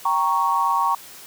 sine chord, G diminished, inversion none, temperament equal, 784 / 932.3 / 1108.7 Hz, G5 / Bb5 / Db6, 0 / 0 / 0 cents, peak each -26 / -21 / -20 dBFS, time 0.05-0.95 s, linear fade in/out 5 ms, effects white hiss -42 dBFS RMS until 1.26 s + high-pass 100 Hz 12 dB/octave

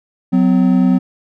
triangle tone pair together, 185 / 254.9 Hz, F#3 / C4, 0 / -45 cents, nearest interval tritone, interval 555 cents, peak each -10 dBFS, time 0.32-0.99 s, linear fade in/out 20 ms, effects none

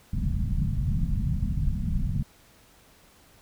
pink low-pass noise, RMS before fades -26 dBFS, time 0.13-2.23 s, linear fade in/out 5 ms, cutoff 210 Hz, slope 48 dB/octave, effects pink hiss -57 dBFS RMS until 3.41 s

